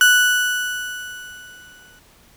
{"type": "tone with exponential decay", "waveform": "35% pulse", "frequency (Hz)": 1480, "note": "F#6", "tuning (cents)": 0, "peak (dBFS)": -7, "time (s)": [0.01, 1.99], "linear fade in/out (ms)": 1, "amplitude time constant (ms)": 430, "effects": ["pink hiss -52 dBFS RMS until 2.36 s"]}